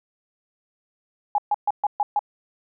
sine tone bursts, 828 Hz, G#5, 5 cents flat, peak -17 dBFS, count 6, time 1.35-2.192 s, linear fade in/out 2 ms, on 32 ms, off 130 ms, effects none

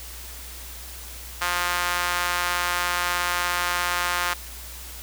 sawtooth tone with high-pass filter, 176.6 Hz, F3, 20 cents sharp, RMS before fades -25 dBFS, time 1.41-4.34 s, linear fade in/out 10 ms, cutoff 1200 Hz, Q 1.5, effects added 60 Hz sine -40 dBFS peak until 5.02 s + white hiss -40 dBFS RMS until 5.02 s

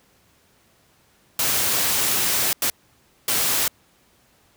white noise bursts at uneven times, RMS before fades -21 dBFS, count 3, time 1.39-2.53 / 2.62-2.7 / 3.28-3.68 s, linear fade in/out 2 ms, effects pink hiss -59 dBFS RMS until 4.56 s + high-pass 60 Hz 12 dB/octave

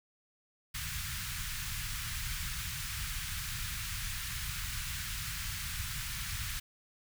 pink band-stop noise, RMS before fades -38 dBFS, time 0.74-6.6 s, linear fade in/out 10 ms, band 140 to 1400 Hz, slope 24 dB/octave, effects none

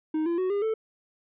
triangle tone with pitch steps, 312.1 / 340.3 / 371.2 / 404.7 / 441.4 Hz, D#4 / F4 / F#4 / G#4 / A4, +5 / -45 / +6 / -45 / +5 cents, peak -22 dBFS, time 0.14-0.74 s, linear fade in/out 5 ms, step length 120 ms, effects resampled to 8000 Hz

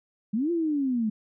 sine linear two-way sweep, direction up then down, 196 to 349.2 to 208.8 Hz, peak -23 dBFS, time 0.33-1.1 s, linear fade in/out 10 ms, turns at 0.51 s, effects none

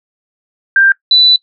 sine tone pair in turn, 1583 / 3979 Hz, G6 / B7, +17 / +12 cents, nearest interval octave + major third, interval 1595 cents, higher second, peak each -5 / -5 dBFS, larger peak neither, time 0.76-0.92 / 1.11-1.36 s, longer second, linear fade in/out 2 ms, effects noise-tail reverb RT60 0.1 s tail -20 dB re dry

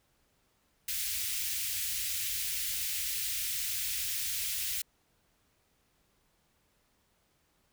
white band-stop noise, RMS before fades -34 dBFS, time 0.88-4.82 s, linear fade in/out 5 ms, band 100 to 2000 Hz, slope 24 dB/octave, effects pink hiss -72 dBFS RMS until 7.72 s

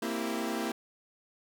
sawtooth chord, C dominant seventh, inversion third, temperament equal with one note detuned, 230.9 / 261.6 / 329.6 / 392 Hz, Bb3 / C4 / E4 / G4, -16 / 0 / 0 / 0 cents, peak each -31 / -35 / -32 / -35 dBFS, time 0.02-0.72 s, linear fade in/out 5 ms, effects none

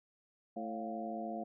harmonic tone with a mistuned harmonic, 110 Hz, A2, in tune, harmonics 2 / 3 / 4 / 5 / 6 / 7, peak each -42 / -46 / -51 / -46 / -41 / -53 dBFS, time 0.56-1.44 s, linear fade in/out 10 ms, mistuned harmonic 6, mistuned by +93 cents, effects none

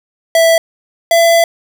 square tone pair in turn, 659.3 / 671.6 Hz, E5 / E5, 0 / +32 cents, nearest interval unison, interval 32 cents, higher second, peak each -7 dBFS, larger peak neither, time 0.35-0.58 / 1.11-1.44 s, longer second, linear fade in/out 2 ms, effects none

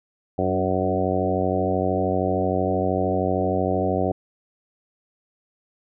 harmonic tone with a mistuned harmonic, 93 Hz, F#2, 9 cents sharp, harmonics 1 / 2 / 3 / 4 / 5 / 6 / 7 / 8, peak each -28 / -28 / -28 / -28 / -28 / -28 / -28 / -28 dBFS, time 0.38-4.12 s, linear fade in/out 5 ms, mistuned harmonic 3, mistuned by +17 cents, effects none

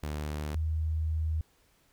sawtooth / sine tone pair in turn, 74.9 / 79.08 Hz, D2 / D#2, +35 / +29 cents, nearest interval minor second, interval 94 cents, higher second, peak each -29 / -27 dBFS, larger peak second, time 0.03-0.55 / 0.55-1.41 s, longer second, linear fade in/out 0 ms, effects pink hiss -67 dBFS RMS until 1.92 s

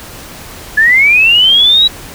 sine linear sweep, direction up, 1693 to 3918 Hz, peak -4 dBFS, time 0.77-1.88 s, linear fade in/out 10 ms, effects pink hiss -30 dBFS RMS until 2.14 s

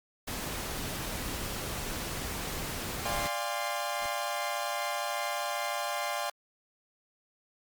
pink noise, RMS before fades -36 dBFS, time 0.27-3.28 s, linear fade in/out 10 ms
sawtooth chord, D half-diminished seventh, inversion none, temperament equal with one note detuned, 587.3 / 698.5 / 811.6 / 1046.5 Hz, D5 / F5 / Ab5 / C6, 0 / 0 / -40 / 0 cents, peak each -33 dBFS, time 3.05-6.3 s, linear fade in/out 5 ms
pink noise with exponential growth, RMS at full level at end -42 dBFS, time 3.92-4.06 s, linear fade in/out 1 ms, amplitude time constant 30 ms
effects Opus 48 kbps

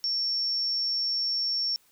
sine tone, 5460 Hz, F8, 40 cents flat, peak -25 dBFS, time 0.04-1.76 s, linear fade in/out 0 ms, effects white hiss -63 dBFS RMS until 1.91 s

